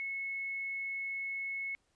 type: tone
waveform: sine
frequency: 2192 Hz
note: C#7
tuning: 20 cents flat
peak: -35 dBFS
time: 0-1.75 s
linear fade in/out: 0 ms
effects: pink hiss -75 dBFS RMS until 1.95 s + resampled to 22050 Hz